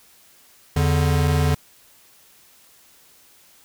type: tone pair together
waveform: square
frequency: 83.21 / 146.1 Hz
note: E2 / D3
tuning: +17 / -9 cents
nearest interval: minor seventh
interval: 974 cents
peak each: -20 dBFS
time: 0.76-1.55 s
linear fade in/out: 5 ms
effects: white hiss -53 dBFS RMS until 3.64 s